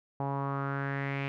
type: tone with low-pass filter sweep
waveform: sawtooth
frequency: 138.59 Hz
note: C#3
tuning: in tune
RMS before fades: -33 dBFS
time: 0.2-1.28 s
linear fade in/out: 0 ms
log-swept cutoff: 850 to 2500 Hz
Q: 4.4
effects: none